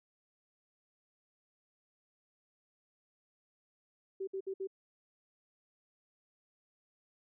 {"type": "tone bursts", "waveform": "sine", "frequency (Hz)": 385.3, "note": "G4", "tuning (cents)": -30, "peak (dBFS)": -35, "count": 4, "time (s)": [4.2, 4.673], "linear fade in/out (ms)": 10, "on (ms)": 74, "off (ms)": 59, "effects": []}